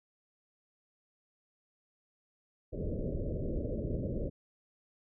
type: low-pass noise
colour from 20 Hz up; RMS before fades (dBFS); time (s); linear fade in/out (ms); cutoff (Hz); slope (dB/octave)
pink; -35; 2.72-4.3; 20; 600; 96
effects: none